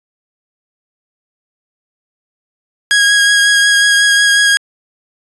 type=tone with vibrato; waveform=sawtooth; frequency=1645 Hz; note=G#6; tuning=17 cents flat; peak=-4 dBFS; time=2.91-4.57 s; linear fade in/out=0 ms; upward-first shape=triangle; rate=5.5 Hz; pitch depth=18 cents each way; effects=resampled to 24000 Hz